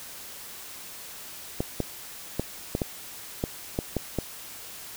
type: clicks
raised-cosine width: 2 ms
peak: -12 dBFS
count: 9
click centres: 1.605 / 1.803 / 2.396 / 2.751 / 2.818 / 3.439 / 3.789 / 3.967 / 4.187 s
effects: white hiss -42 dBFS RMS until 4.96 s